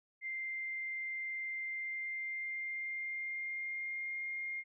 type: tone with pitch glide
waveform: sine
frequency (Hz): 2093 to 2123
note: C7 to C7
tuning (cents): 0 to +25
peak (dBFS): -37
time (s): 0.21-4.64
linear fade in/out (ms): 50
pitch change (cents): +25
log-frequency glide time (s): 1.66-4.21
effects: none